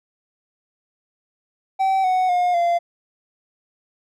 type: tone with pitch steps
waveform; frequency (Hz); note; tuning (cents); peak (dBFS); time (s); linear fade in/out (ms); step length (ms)
triangle; 769 / 741.5 / 715 / 689.5; G5 / F#5 / F5 / F5; -33 / +4 / +41 / -22; -14; 1.79-2.79; 20; 250
effects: none